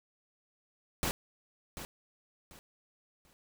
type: noise with echo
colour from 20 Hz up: pink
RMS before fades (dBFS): -32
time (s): 1.03-1.11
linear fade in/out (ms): 0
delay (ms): 740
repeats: 3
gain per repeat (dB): -11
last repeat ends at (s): 3.33
effects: none